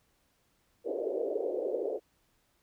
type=band-pass noise; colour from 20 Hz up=white; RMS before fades=-33 dBFS; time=0.84-2 s; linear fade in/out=50 ms; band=350 to 560 Hz; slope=48 dB/octave; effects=pink hiss -72 dBFS RMS until 2.62 s